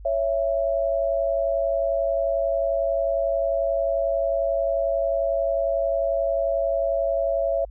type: tone pair together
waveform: sine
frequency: 555.8 / 667 Hz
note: C#5 / E5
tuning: +4 / +20 cents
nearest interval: minor third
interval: 316 cents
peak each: -23 dBFS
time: 0.05-7.65 s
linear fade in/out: 5 ms
effects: added 50 Hz sine -38 dBFS peak until 7.7 s